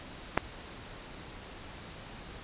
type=clicks; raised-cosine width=0.5 ms; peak=-23 / -8 dBFS; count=2; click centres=0.373 / 0.376 s; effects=pink hiss -46 dBFS RMS until 2.43 s + resampled to 8000 Hz